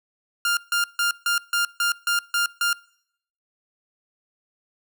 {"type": "tone bursts", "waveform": "sawtooth", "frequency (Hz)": 1400, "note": "F6", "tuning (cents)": 4, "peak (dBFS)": -16, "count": 9, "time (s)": [0.45, 2.73], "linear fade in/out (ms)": 2, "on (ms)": 120, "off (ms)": 150, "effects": ["noise-tail reverb RT60 0.7 s tail -24 dB re dry"]}